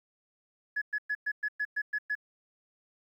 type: tone bursts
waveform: sine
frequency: 1696 Hz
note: G#6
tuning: 36 cents sharp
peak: -27 dBFS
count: 9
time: 0.76-2.153 s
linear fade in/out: 10 ms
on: 57 ms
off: 110 ms
effects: tanh soft clip ceiling -23 dBFS + 11-bit